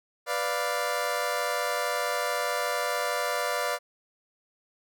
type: chord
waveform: 20% pulse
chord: B diminished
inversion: none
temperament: equal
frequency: 493.9 / 587.3 / 698.5 Hz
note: B4 / D5 / F5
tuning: 0 / 0 / 0 cents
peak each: -27 / -25 / -27 dBFS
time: 0.26-3.79 s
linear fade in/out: 50 ms
effects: none